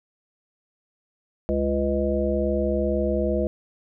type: harmonic tone with a mistuned harmonic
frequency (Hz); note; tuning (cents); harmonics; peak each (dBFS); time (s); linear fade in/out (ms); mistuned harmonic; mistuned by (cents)
69; C#2; -7; 1 / 3 / 5 / 7 / 9; -27 / -27 / -27 / -27 / -27; 1.49-3.47; 0; 7; +55
effects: none